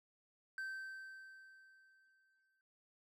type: tone with exponential decay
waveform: triangle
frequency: 1552 Hz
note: G6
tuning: 18 cents flat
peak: -38 dBFS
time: 0.58-2.61 s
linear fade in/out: 1 ms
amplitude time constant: 440 ms
effects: none